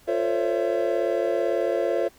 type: tone cluster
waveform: triangle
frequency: 350.1 / 448.3 / 524 / 562 / 668 Hz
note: F4 / A4 / C5 / C#5 / E5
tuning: +4 / +32 / +2 / +24 / +23 cents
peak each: -26 dBFS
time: 0.07-2.09 s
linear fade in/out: 20 ms
effects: pink hiss -55 dBFS RMS until 2.18 s